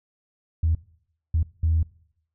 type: tone bursts at uneven times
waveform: sine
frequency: 81 Hz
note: E2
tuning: 30 cents flat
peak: -17 dBFS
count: 3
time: 0.63-0.75 / 1.34-1.43 / 1.63-1.83 s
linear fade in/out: 5 ms
effects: noise-tail reverb RT60 0.7 s tail -22 dB re dry + tanh soft clip ceiling -13 dBFS